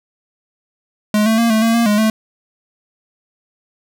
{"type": "tone with pitch steps", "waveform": "square", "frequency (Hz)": [210.8, 222.2, 231.9, 219.2, 227.6, 233.1, 208.3, 219], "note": ["G#3", "A3", "A#3", "A3", "A#3", "A#3", "G#3", "A3"], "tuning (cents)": [26, 17, -9, -6, -41, 0, 5, -8], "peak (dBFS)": -12, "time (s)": [1.14, 2.1], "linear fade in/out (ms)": 2, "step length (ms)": 120, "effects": []}